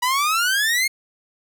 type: exponential sweep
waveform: sawtooth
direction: up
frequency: 966 to 2176 Hz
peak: -14 dBFS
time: 0.02-0.88 s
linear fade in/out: 10 ms
effects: none